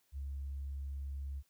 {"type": "tone", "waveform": "sine", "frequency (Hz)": 69.3, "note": "C#2", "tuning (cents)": 0, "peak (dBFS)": -37, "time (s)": [0.12, 1.43], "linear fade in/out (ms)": 50, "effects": ["tanh soft clip ceiling -34 dBFS", "white hiss -75 dBFS RMS until 1.49 s"]}